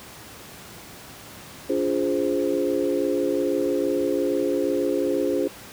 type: chord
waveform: sine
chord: D half-diminished seventh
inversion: none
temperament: equal with one note detuned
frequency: 286.8 / 349.2 / 415.3 / 523.3 Hz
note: D4 / F4 / Ab4 / C5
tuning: -41 / 0 / 0 / 0 cents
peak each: -26 dBFS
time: 1.69-5.48 s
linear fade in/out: 10 ms
effects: pink hiss -42 dBFS RMS until 5.72 s + high-pass 80 Hz 12 dB/octave